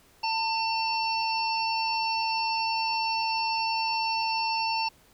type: harmonic tone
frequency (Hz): 899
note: A5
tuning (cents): +37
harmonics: 1 / 3 / 5 / 6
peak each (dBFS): -27 / -32 / -34 / -35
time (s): 0.23-4.89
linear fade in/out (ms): 10
effects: pink hiss -59 dBFS RMS until 5.13 s